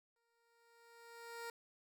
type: tone with exponential growth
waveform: 15% pulse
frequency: 466.2 Hz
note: A#4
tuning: in tune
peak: -37 dBFS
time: 0.16-1.5 s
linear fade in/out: 2 ms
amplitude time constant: 290 ms
effects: none